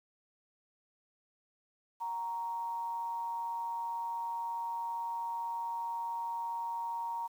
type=tone with amplitude modulation; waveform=sine; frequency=932.3 Hz; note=A#5; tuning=in tune; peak=-32 dBFS; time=2-7.28 s; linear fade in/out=20 ms; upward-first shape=sine; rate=182 Hz; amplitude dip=45%; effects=10-bit